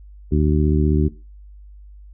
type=harmonic tone; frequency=75.5 Hz; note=D2; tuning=48 cents sharp; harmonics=1 / 2 / 3 / 4 / 5; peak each=-17 / -20 / -22 / -23 / -24 dBFS; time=0.31-1.09 s; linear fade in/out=20 ms; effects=noise-tail reverb RT60 0.3 s tail -19 dB re dry + added 50 Hz sine -39 dBFS peak until 2.13 s